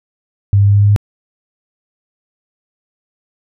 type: tone with pitch steps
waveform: sine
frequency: 100 / 100.58 / 101.16 / 101.75 / 102.34 / 102.93 Hz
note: G2 / G2 / G#2 / G#2 / G#2 / G#2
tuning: +35 / +45 / -45 / -35 / -25 / -15 cents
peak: -6 dBFS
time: 0.53-0.962 s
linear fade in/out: 0 ms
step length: 72 ms
effects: none